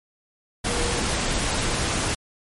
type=tone in noise; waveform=sine; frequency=478.8 Hz; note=A#4; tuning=46 cents sharp; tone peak=-29 dBFS; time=0.67-1 s; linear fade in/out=10 ms; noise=pink; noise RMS=-24 dBFS; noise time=0.64-2.15 s; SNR=-8 dB; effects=MP3 48 kbps